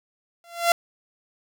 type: tone with exponential growth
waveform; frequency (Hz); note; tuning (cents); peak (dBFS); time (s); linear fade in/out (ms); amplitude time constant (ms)
sawtooth; 685; F5; -34; -9; 0.44-0.72; 1; 60
effects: none